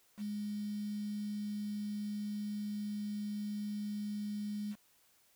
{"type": "tone with quantisation", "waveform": "sine", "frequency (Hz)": 207.7, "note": "G#3", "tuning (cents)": 0, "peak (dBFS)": -36, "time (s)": [0.17, 4.76], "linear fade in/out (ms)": 50, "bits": 9, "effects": ["white hiss -69 dBFS RMS until 5.35 s"]}